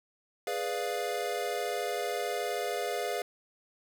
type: chord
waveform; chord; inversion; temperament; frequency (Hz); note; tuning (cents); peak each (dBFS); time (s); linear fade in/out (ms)
square; G# diminished seventh; none; equal; 415.3 / 493.9 / 587.3 / 698.5; G#4 / B4 / D5 / F5; 0 / 0 / 0 / 0; -37 / -37 / -39 / -36; 0.47-3.22; 2
effects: none